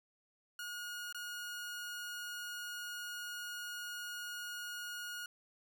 sawtooth tone with dropouts, 1439 Hz, F#6, 49 cents flat, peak -38 dBFS, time 0.59-5.26 s, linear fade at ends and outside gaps 2 ms, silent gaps 1.126-1.146 s, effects none

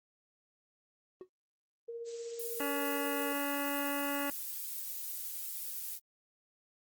triangle tone with exponential decay, 370 Hz, F#4, in tune, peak -38 dBFS, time 1.21-1.29 s, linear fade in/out 1 ms, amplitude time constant 16 ms
sine tone with tremolo, 466.2 Hz, A#4, in tune, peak -38 dBFS, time 1.88-3.33 s, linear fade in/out 10 ms, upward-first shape sine, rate 16 Hz, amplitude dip 35%
violet noise, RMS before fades -40 dBFS, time 2.04-6 s, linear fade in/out 50 ms
harmonic tone, 283.7 Hz, C#4, 40 cents sharp, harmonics 1 / 2 / 3 / 4 / 5 / 6 / 7 / 9 / 10, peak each -37 / -40 / -42 / -43 / -44 / -45 / -45 / -47 / -47 dBFS, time 2.6-4.3 s, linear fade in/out 2 ms
effects Opus 24 kbps

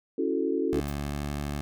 sine chord, F# minor seventh, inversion second, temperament equal, 277.2 / 329.6 / 370 / 440 Hz, C#4 / E4 / F#4 / A4, 0 / 0 / 0 / 0 cents, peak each -30 dBFS, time 0.18-0.8 s, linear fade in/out 5 ms
15% pulse tone with pitch glide, 71.6 to 72.39 Hz, D2 to D2, -43 to -24 cents, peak -24 dBFS, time 0.73-1.61 s, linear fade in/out 0 ms, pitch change +19 cents, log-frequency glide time 0.97-1.2 s
blue noise with exponential decay, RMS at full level -39 dBFS, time 0.88-0.98 s, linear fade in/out 2 ms, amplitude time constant 20 ms
effects none

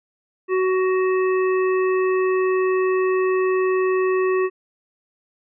harmonic tone, 373.4 Hz, F#4, 16 cents sharp, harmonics 1 / 3 / 5 / 7, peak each -17 / -27 / -31 / -34 dBFS, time 0.48-4.5 s, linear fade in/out 50 ms, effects none

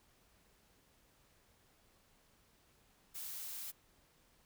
blue noise, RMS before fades -45 dBFS, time 3.14-3.72 s, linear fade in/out 20 ms, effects pink hiss -70 dBFS RMS until 4.45 s

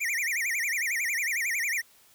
square tone with vibrato, 2100 Hz, C7, 6 cents sharp, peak -27 dBFS, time 0-1.82 s, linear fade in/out 20 ms, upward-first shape sine, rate 11 Hz, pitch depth 250 cents each way, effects white hiss -59 dBFS RMS until 2.14 s

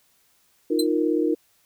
sine chord, Eb suspended second, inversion none, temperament equal, 311.1 / 349.2 / 466.2 Hz, Eb4 / F4 / Bb4, 0 / 0 / 0 cents, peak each -22 / -24 / -25 dBFS, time 0.7-1.35 s, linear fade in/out 10 ms
sawtooth tone with exponential decay, 4064 Hz, B7, 49 cents sharp, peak -18 dBFS, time 0.79-0.87 s, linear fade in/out 5 ms, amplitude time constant 16 ms
effects white hiss -63 dBFS RMS until 1.65 s

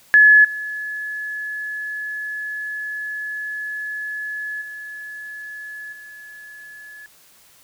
sine tone with level steps, 1707 Hz, G#6, 47 cents sharp, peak -7 / -25 / -31 / -37 dBFS, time 0.14-7.06 s, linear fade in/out 0 ms, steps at 0.44 / 4.61 / 5.92 s, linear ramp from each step 10 ms, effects white hiss -52 dBFS RMS until 7.63 s

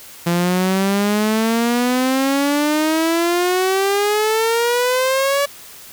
sawtooth exponential sweep, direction up, 170 to 572 Hz, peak -11 dBFS, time 0.26-5.46 s, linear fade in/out 10 ms, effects white hiss -39 dBFS RMS until 5.92 s

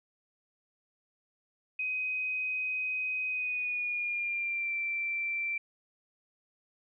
sine tone with pitch glide, 2514 to 2346 Hz, D#7 to D7, +17 to -2 cents, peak -30 dBFS, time 1.79-5.58 s, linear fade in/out 5 ms, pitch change -119 cents, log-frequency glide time 3.29-4.74 s, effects none

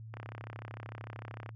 click train, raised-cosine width 0.5 ms, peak -29 dBFS, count 46, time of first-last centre 0.14-1.491 s, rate 33.3 Hz, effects added 111 Hz sine -44 dBFS peak until 1.55 s

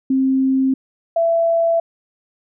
sine tone pair in turn, 265 / 667.8 Hz, C4 / E5, +22 / +22 cents, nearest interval octave + major third, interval 1600 cents, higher second, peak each -13 dBFS, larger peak neither, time 0.1-0.74 / 1.16-1.8 s, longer neither, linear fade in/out 5 ms, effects none

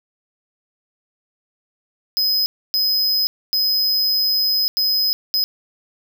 square tone bursts at uneven times, 5050 Hz, D#8, 25 cents sharp, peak -16 dBFS, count 5, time 2.17-2.46 / 2.74-3.27 / 3.53-4.68 / 4.77-5.13 / 5.34-5.44 s, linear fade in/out 0 ms, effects none

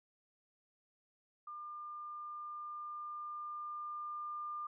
sine tone with level ramp, 1200 Hz, D6, 37 cents sharp, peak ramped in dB -44 to -39 dBFS, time 1.47-4.67 s, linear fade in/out 5 ms, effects none

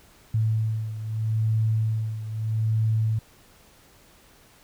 sine beating tone pair, 110.1 / 110.89 Hz, A2 / A2, +2 / +14 cents, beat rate 0.79 Hz, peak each -23 / -28 dBFS, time 0.34-3.19 s, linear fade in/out 5 ms, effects pink hiss -55 dBFS RMS until 4.63 s

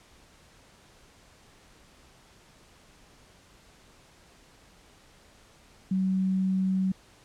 sine tone, 188.9 Hz, F#3, 36 cents sharp, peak -23 dBFS, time 5.91-6.92 s, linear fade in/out 5 ms, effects pink hiss -57 dBFS RMS until 7.24 s + low-pass 9000 Hz 12 dB/octave

